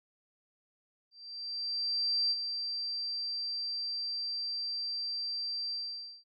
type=tone with ADSR envelope; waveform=sine; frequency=4700 Hz; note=D8; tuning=1 cent sharp; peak=-26 dBFS; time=1.11-6.24 s; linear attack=1200 ms; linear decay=38 ms; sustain=-7 dB; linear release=520 ms; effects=none